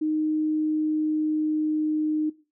sine tone with pitch glide, 309.3 to 307.5 Hz, D#4 to D#4, -10 to -20 cents, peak -22 dBFS, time 0.01-2.3 s, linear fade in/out 10 ms, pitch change -10 cents, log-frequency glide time 0.24-2.09 s, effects noise-tail reverb RT60 0.3 s tail -17 dB re dry

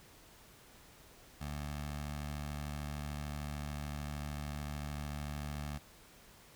15% pulse tone with notch filter, 73.42 Hz, D2, in tune, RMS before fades -41 dBFS, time 1.4-5.79 s, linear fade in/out 20 ms, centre 350 Hz, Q 1.1, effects pink hiss -59 dBFS RMS until 6.55 s

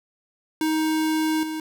square tone with level steps, 314.2 Hz, D#4, 17 cents sharp, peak -21 / -28 dBFS, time 0.61-1.6 s, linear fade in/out 2 ms, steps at 1.43 s, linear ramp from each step 2 ms, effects none

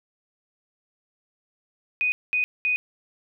sine tone bursts, 2489 Hz, D#7, in tune, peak -20 dBFS, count 3, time 2.01-2.76 s, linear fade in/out 0 ms, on 110 ms, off 210 ms, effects none

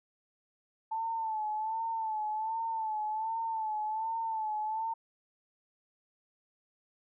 sine tone with vibrato, 880 Hz, A5, in tune, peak -31 dBFS, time 0.91-4.94 s, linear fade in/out 10 ms, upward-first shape sine, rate 1.3 Hz, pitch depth 57 cents each way, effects none

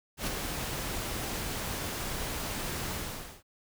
pink noise with ADSR envelope, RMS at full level -31 dBFS, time 0.17-3.43 s, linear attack 100 ms, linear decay 15 ms, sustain -4 dB, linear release 490 ms, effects none

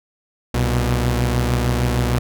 sawtooth tone pair together, 63.7 / 120.88 Hz, C2 / B2, -46 / -37 cents, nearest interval major seventh, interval 1109 cents, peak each -16 / -15 dBFS, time 0.54-2.19 s, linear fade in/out 5 ms, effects none

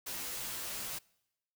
white noise with comb filter, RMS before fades -40 dBFS, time 0.06-0.99 s, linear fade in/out 10 ms, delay 13 ms, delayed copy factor -0.85, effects noise-tail reverb RT60 0.9 s tail -25 dB re dry

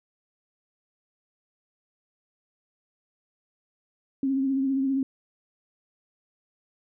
sine tone with vibrato, 269.3 Hz, C#4, 50 cents flat, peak -22 dBFS, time 4.23-5.03 s, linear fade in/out 2 ms, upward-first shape triangle, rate 15 Hz, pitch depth 45 cents each way, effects none

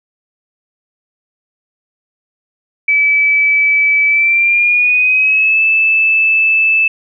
sine tone with pitch glide, 2300 to 2627 Hz, D7 to E7, -37 to -7 cents, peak -8 dBFS, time 2.88-6.88 s, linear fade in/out 5 ms, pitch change +230 cents, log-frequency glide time 4.07-5.62 s, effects none

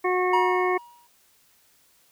harmonic tone, 364.8 Hz, F#4, 24 cents flat, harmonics 1 / 2 / 3 / 5 / 6, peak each -23 / -28 / -27 / -33 / -31 dBFS, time 0.04-0.78 s, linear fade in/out 10 ms
triangle tone with exponential decay, 955 Hz, A#5, 42 cents sharp, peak -16 dBFS, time 0.33-1.07 s, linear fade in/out 5 ms, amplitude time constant 160 ms
effects white hiss -61 dBFS RMS until 2.11 s

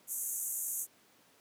white band-pass noise, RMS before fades -37 dBFS, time 0.07-0.87 s, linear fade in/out 50 ms, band 6300 to 14000 Hz, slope 96 dB/octave, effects pink hiss -64 dBFS RMS until 1.4 s + high-pass 200 Hz 12 dB/octave

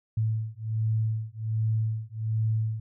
sine beating tone pair, 109.7 / 111 Hz, A2 / A2, -5 / +16 cents, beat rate 1.3 Hz, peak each -28 dBFS, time 0.17-2.8 s, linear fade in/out 5 ms, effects none

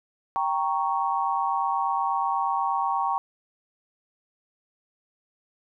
sine chord, G diminished, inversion none, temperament equal, 784 / 932.3 / 1108.7 Hz, G5 / Bb5 / Db6, 0 / 0 / 0 cents, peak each -27 dBFS, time 0.36-3.18 s, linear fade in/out 0 ms, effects none

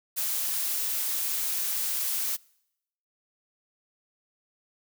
blue noise, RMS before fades -29 dBFS, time 0.16-2.37 s, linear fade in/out 20 ms, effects noise-tail reverb RT60 0.8 s tail -25 dB re dry

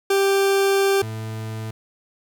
40% pulse tone pair in turn, 392.9 / 110.25 Hz, G4 / A2, +4 / +4 cents, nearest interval octave + minor seventh, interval 2200 cents, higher first, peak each -15 / -27 dBFS, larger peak first, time 0.1-1.02 / 1.02-1.71 s, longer first, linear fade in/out 5 ms, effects 9-bit

